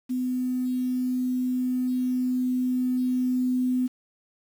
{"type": "tone with level ramp", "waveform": "sine", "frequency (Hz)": 252.5, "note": "B3", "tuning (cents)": 39, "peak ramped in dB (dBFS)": [-24, -21], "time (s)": [0.09, 3.88], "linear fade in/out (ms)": 20, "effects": ["8-bit"]}